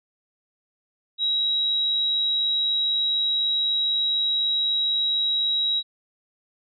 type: tone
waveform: sine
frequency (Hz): 3851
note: B7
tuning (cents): -44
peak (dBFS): -20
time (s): 1.18-5.83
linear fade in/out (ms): 50
effects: none